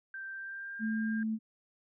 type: tone with pitch glide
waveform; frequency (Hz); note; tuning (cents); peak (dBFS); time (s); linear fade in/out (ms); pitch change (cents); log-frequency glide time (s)
sine; 1568 to 1605.6; G6 to G6; 0 to +41; -39; 0.14-1.23; 2; +41; 0.33-0.86
type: tone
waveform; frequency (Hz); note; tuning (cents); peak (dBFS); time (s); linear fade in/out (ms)
sine; 220; A3; 0; -30; 0.79-1.39; 50
effects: none